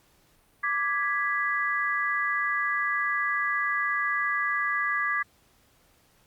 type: chord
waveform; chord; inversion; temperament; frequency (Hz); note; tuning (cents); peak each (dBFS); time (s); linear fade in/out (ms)
sine; G# diminished; second; equal; 1174.7 / 1661.2 / 1975.5; D6 / G#6 / B6; 0 / 0 / 0; -29 / -28 / -29; 0.63-5.23; 10
effects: pink hiss -63 dBFS RMS until 6.26 s + Opus 48 kbps